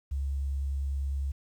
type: tone with vibrato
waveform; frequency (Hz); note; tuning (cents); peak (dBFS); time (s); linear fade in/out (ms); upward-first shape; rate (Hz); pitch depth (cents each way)
sine; 69; C#2; -7; -28; 0.11-1.32; 10; sine; 10; 8
effects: 10-bit